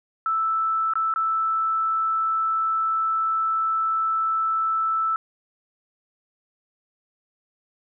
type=tone with dropouts; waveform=sine; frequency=1318.5 Hz; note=E6; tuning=in tune; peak=-20 dBFS; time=0.26-5.16 s; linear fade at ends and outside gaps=1 ms; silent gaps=0.936-0.955 / 1.139-1.16 s; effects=none